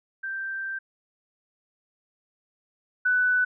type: tone pair in turn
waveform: sine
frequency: 1568 / 1493.8 Hz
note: G6 / F#6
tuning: 0 / +16 cents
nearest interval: minor second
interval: 84 cents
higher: first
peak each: -29 / -19 dBFS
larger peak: second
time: 0.23-0.79 / 3.05-3.45 s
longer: first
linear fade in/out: 10 ms
effects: none